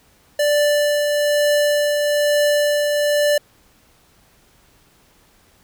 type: tone with tremolo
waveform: square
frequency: 587.3 Hz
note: D5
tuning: in tune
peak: -14 dBFS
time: 0.39-3.38 s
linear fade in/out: 5 ms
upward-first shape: triangle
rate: 1.1 Hz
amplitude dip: 35%
effects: pink hiss -55 dBFS RMS until 5.63 s